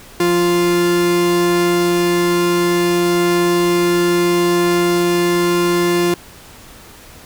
45% pulse tone pair together, 174.61 / 348.9 Hz, F3 / F4, 0 / -2 cents, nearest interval octave, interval 1198 cents, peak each -21 / -13 dBFS, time 0.2-6.14 s, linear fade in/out 2 ms, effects pink hiss -40 dBFS RMS until 7.25 s

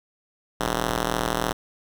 5% pulse ring-modulated tone, 116.54 Hz, A#2, in tune, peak -9 dBFS, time 0.6-1.53 s, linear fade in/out 10 ms, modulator 79.9 Hz, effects none

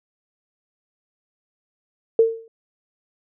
sine tone with exponential decay, 453.1 Hz, A#4, 49 cents flat, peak -8 dBFS, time 2.19-2.48 s, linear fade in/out 2 ms, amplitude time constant 62 ms, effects none

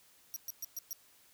20% pulse tone bursts, 5740 Hz, F8, 47 cents sharp, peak -32 dBFS, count 5, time 0.34-0.93 s, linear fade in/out 0 ms, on 22 ms, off 120 ms, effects white hiss -64 dBFS RMS until 1.33 s

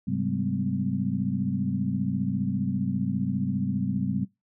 sine tone cluster, 102.8 / 133.1 / 192.2 / 207.1 / 252.3 Hz, G#2 / C3 / G3 / G#3 / B3, -17 / +30 / -34 / -5 / +37 cents, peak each -35 / -31 / -28 / -32 / -32 dBFS, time 0.07-4.25 s, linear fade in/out 10 ms, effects noise-tail reverb RT60 0.2 s tail -22 dB re dry

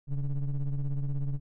triangle ring-modulated tone, 73 Hz, D2, 10 cents flat, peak -22 dBFS, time 0.07-1.4 s, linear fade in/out 50 ms, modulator 64.8 Hz, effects none

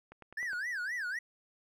click train, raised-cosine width 0.5 ms, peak -35 dBFS, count 5, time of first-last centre 0.12-0.532 s, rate 9.71 Hz
triangle tone with vibrato, 1689 Hz, G#6, 29 cents sharp, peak -32 dBFS, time 0.37-1.19 s, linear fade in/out 5 ms, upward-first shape sine, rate 3.9 Hz, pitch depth 280 cents each way
effects none

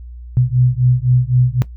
sine beating tone pair, 123.47 / 127.37 Hz, B2 / C3, 0 / -46 cents, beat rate 3.9 Hz, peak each -14 dBFS, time 0.37-1.62 s, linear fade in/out 0 ms, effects noise-tail reverb RT60 0.1 s tail -17 dB re dry + added 60 Hz sine -30 dBFS peak until 1.76 s

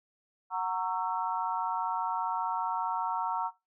sine chord, F# dominant seventh, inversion none, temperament just, 740 / 925 / 1110 / 1332 Hz, F#5 / A#5 / C#6 / E6, 0 / -14 / +2 / +18 cents, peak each -36 / -32 / -37 / -37 dBFS, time 0.5-3.51 s, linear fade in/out 50 ms, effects noise-tail reverb RT60 0.2 s tail -17 dB re dry

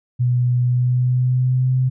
sine tone with pitch glide, 123.47 to 128.64 Hz, B2 to C3, 0 to -29 cents, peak -14 dBFS, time 0.19-1.9 s, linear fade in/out 20 ms, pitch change +71 cents, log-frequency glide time 0.64-1.73 s, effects none

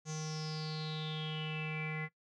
square tone with low-pass filter sweep, 155.56 Hz, D#3, in tune, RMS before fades -39 dBFS, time 0.05-2.09 s, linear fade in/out 50 ms, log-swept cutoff 6500 to 2000 Hz, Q 10, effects noise-tail reverb RT60 0.1 s tail -18 dB re dry

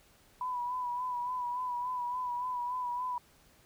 sine tone with vibrato, 987.8 Hz, B5, in tune, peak -32 dBFS, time 0.41-3.18 s, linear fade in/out 2 ms, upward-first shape sine, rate 3.5 Hz, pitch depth 40 cents each way, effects pink hiss -63 dBFS RMS until 3.65 s

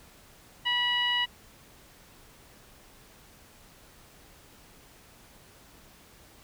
15% pulse tone with low-pass filter, 973 Hz, B5, 26 cents flat, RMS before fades -27 dBFS, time 0.65-1.26 s, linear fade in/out 20 ms, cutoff 2700 Hz, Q 4.7, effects pink hiss -55 dBFS RMS until 6.43 s

